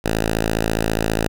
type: tone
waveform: 5% pulse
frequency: 54.8 Hz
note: A1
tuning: 6 cents flat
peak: -7 dBFS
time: 0.04-1.28 s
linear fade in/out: 10 ms
effects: none